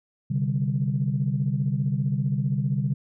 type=chord; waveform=sine; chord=C suspended second; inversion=none; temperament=equal with one note detuned; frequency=130.81 / 146.07 / 196 Hz; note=C3 / D3 / G3; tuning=0 / -9 / 0 cents; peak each=-25 / -25 / -28 dBFS; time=0.3-2.94 s; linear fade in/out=10 ms; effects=tanh soft clip ceiling -13 dBFS